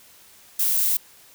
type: noise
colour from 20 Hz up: violet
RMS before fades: -21 dBFS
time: 0.59-0.97 s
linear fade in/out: 5 ms
effects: white hiss -51 dBFS RMS until 1.34 s